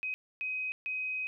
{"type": "tone bursts at uneven times", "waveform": "sine", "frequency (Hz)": 2521, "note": "D#7", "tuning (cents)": 22, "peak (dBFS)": -32, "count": 3, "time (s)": [[0.03, 0.14], [0.41, 0.72], [0.86, 1.27]], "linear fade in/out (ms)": 0, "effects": []}